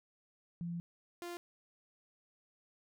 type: tone pair in turn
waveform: sine / sawtooth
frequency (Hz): 171.3 / 347.9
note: F3 / F4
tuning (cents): -33 / -7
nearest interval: octave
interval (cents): 1226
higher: second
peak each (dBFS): -37 / -38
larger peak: first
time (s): 0.61-0.8 / 1.22-1.37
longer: first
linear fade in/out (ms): 0
effects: none